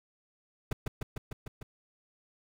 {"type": "noise with echo", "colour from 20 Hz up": "brown", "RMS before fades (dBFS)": -28, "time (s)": [0.71, 0.73], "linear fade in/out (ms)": 5, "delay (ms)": 150, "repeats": 6, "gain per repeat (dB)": -2, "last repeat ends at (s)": 1.63, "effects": []}